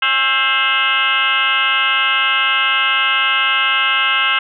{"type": "tone with frequency modulation", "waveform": "sine", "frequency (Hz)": 2100, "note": "C7", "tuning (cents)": 6, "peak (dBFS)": -12, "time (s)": [0.02, 4.39], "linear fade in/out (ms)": 5, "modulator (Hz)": 256, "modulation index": 3.8, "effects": []}